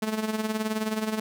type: tone with tremolo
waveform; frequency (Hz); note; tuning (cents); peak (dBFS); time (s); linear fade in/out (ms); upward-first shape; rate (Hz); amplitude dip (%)
sawtooth; 217.4; A3; -21; -20; 0.02-1.2; 5; sine; 19; 65
effects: none